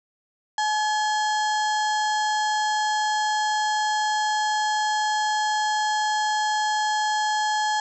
harmonic tone with a mistuned harmonic, 852 Hz, G#5, 44 cents sharp, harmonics 1 / 2 / 4 / 5 / 6 / 7 / 8 / 9, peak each -22 / -28 / -34 / -36 / -38 / -39 / -40 / -41 dBFS, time 0.58-7.8 s, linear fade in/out 2 ms, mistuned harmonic 4, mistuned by -87 cents, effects none

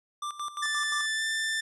square tone with tremolo, 1182 Hz, D6, 11 cents sharp, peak -32 dBFS, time 0.22-1.06 s, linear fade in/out 5 ms, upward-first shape square, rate 5.7 Hz, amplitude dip 75%
sawtooth tone with pitch glide, 1760 to 1777.4 Hz, A6 to A6, 0 to +17 cents, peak -24 dBFS, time 0.62-1.61 s, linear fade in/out 10 ms, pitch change +17 cents, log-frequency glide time 1.15-1.23 s
effects resampled to 24000 Hz

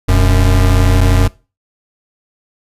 square tone pair together, 41.41 / 92.5 Hz, E1 / F#2, +9 / 0 cents, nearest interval octave + major second, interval 1391 cents, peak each -11 dBFS, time 0.08-1.28 s, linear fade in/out 10 ms, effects noise-tail reverb RT60 0.3 s tail -21 dB re dry + resampled to 32000 Hz

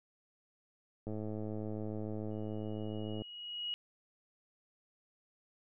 click train, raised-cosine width 2 ms, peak -28 dBFS, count 231, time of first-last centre 1.07-3.22 s, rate 107 Hz
sine tone with exponential growth, 2900 Hz, F#7, 35 cents flat, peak -34 dBFS, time 2.31-3.74 s, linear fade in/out 0 ms, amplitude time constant 310 ms
effects none

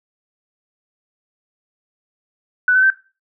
sine tone with pitch steps, 1490 / 1521.3 / 1553.3 Hz, F#6 / F#6 / G6, +12 / +48 / -16 cents, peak -10 dBFS, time 2.68-2.902 s, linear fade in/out 2 ms, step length 74 ms, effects noise-tail reverb RT60 0.3 s tail -17 dB re dry

